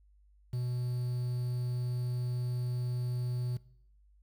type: tone with quantisation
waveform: triangle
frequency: 123.47 Hz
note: B2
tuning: in tune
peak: -29 dBFS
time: 0.53-3.57 s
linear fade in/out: 5 ms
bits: 9
effects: noise-tail reverb RT60 0.7 s tail -21 dB re dry + added 50 Hz sine -60 dBFS peak until 4.22 s